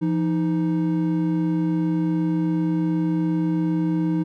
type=tone pair together; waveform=triangle; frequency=170 / 312.7 Hz; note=F3 / D#4; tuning=-46 / +9 cents; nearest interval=major seventh; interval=1055 cents; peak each=-20 dBFS; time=0.01-4.24 s; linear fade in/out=20 ms; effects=none